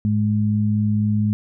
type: tone pair together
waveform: sine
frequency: 106.36 / 210.4 Hz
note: G#2 / G#3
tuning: +42 / +23 cents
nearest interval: octave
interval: 1181 cents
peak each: -19 dBFS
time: 0.05-1.33 s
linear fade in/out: 0 ms
effects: none